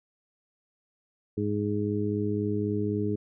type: harmonic tone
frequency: 103.83 Hz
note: G#2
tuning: in tune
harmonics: 1 / 2 / 3 / 4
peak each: -31 / -31 / -31 / -31 dBFS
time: 1.37-3.16 s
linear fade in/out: 10 ms
effects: none